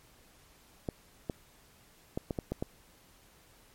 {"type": "clicks", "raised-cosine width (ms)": 2, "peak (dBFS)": -19, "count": 7, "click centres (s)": [0.888, 1.298, 2.175, 2.308, 2.388, 2.52, 2.625], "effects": ["pink hiss -61 dBFS RMS until 3.74 s", "MP3 64 kbps"]}